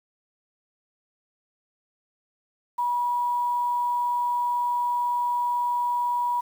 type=tone with quantisation; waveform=sine; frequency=969 Hz; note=B5; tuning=33 cents flat; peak=-22 dBFS; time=2.78-6.41 s; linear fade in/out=10 ms; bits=8; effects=none